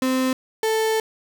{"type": "tone pair in turn", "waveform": "35% pulse", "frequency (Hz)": [259.2, 441.1], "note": ["C4", "A4"], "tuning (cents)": [-16, 4], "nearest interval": "major sixth", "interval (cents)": 920, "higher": "second", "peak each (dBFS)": -17, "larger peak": "neither", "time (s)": [[0.02, 0.33], [0.63, 1]], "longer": "second", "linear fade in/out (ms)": 2, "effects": []}